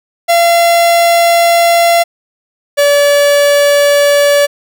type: tone pair in turn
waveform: 45% pulse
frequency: 683 / 574.3 Hz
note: F5 / D5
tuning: -39 / -39 cents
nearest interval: minor third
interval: 300 cents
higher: first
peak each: -6 dBFS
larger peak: neither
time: 0.28-2.04 / 2.77-4.47 s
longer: first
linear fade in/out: 20 ms
effects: none